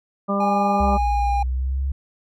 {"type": "harmonic tone", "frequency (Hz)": 199.5, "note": "G3", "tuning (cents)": 31, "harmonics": [1, 2, 3, 4, 5, 6], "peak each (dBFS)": [-22, -30, -25, -32, -33, -25], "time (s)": [0.28, 0.98], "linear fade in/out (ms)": 20}
{"type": "tone with pitch glide", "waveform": "triangle", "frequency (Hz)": [820, 808.2], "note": ["G#5", "G#5"], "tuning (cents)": [-22, -47], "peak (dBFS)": -18, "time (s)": [0.4, 1.43], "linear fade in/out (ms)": 5, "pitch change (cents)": -25, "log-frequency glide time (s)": [1.09, 1.31]}
{"type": "linear two-way sweep", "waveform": "sine", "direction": "down then up", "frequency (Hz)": [68.8, 58.27, 68.8], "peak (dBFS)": -20, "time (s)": [0.8, 1.92], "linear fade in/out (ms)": 5, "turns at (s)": 1.1}
{"effects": []}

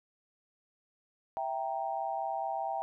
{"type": "chord", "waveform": "sine", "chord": "E diminished", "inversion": "none", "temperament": "equal", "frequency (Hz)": [659.3, 784, 932.3], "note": ["E5", "G5", "Bb5"], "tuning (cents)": [0, 0, 0], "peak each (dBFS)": [-37, -34, -39], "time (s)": [1.37, 2.82], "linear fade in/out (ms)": 0, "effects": []}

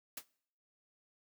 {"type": "noise with exponential decay", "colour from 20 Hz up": "white", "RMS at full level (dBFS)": -37, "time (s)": [0.17, 0.25], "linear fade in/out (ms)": 5, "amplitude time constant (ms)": 17, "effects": ["noise-tail reverb RT60 0.6 s tail -22 dB re dry", "high-pass 150 Hz 12 dB/octave"]}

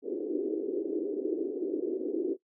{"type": "band-pass noise", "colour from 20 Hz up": "white", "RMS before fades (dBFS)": -32, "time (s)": [0.02, 2.37], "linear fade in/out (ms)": 50, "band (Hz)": [310, 410], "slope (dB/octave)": 48, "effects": ["noise-tail reverb RT60 0.1 s tail -18 dB re dry"]}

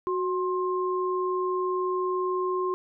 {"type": "tone pair together", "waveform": "sine", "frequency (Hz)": [368.8, 1059], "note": ["F#4", "C6"], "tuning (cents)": [-6, 21], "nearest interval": "octave + tritone", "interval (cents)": 1827, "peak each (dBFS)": [-26, -29], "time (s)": [0.07, 2.74], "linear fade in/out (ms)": 0, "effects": []}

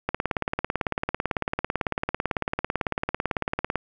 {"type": "click train", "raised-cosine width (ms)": 0.5, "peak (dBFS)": -9, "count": 67, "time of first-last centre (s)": [0.09, 3.757], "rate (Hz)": 18, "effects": []}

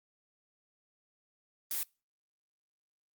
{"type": "noise", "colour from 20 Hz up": "blue", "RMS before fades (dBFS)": -34, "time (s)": [1.71, 1.83], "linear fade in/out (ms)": 2, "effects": ["noise-tail reverb RT60 0.3 s tail -25 dB re dry", "Opus 32 kbps"]}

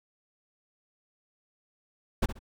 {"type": "noise with echo", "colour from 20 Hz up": "brown", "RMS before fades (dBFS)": -22, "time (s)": [2.22, 2.26], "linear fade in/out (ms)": 10, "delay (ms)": 66, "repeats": 2, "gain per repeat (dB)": -12, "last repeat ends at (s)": 2.392, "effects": []}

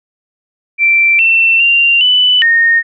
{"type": "tone with pitch steps", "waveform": "sine", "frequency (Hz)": [2346, 2689, 2774, 2989, 1845], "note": ["D7", "E7", "F7", "F#7", "A#6"], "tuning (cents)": [-2, 34, -12, 17, -18], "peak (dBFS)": -6, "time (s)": [0.78, 2.83], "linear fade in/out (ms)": 50, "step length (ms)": 410, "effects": []}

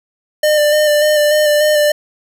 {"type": "tone with vibrato", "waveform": "square", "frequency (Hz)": 600, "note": "D5", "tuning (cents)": 37, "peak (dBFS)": -10, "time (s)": [0.43, 1.92], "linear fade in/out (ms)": 5, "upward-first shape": "square", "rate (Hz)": 3.4, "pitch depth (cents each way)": 19, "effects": []}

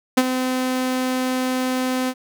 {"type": "tone with ADSR envelope", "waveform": "sawtooth", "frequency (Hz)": 256.3, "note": "C4", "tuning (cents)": -36, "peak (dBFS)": -6, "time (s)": [0.17, 2.14], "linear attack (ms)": 9, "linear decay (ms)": 43, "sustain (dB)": -10, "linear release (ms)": 54, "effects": []}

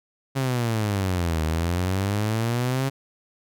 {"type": "exponential two-way sweep", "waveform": "sawtooth", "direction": "down then up", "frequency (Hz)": [137.3, 77.78, 137.3], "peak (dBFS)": -18, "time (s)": [0.35, 2.9], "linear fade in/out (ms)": 20, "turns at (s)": 1.43, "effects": []}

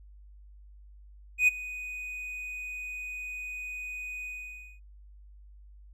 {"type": "tone with ADSR envelope", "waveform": "triangle", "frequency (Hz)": 2489, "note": "D#7", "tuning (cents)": 0, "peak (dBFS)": -15, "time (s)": [1.38, 4.8], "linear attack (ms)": 97, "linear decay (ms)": 19, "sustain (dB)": -19, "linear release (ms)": 550, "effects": ["added 50 Hz sine -49 dBFS peak until 5.93 s"]}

